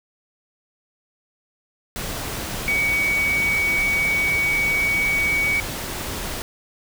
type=tone in noise; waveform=sine; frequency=2252 Hz; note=C#7; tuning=27 cents sharp; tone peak=-18 dBFS; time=2.68-5.6 s; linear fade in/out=0 ms; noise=pink; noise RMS=-29 dBFS; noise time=1.96-6.42 s; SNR=+8 dB; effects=none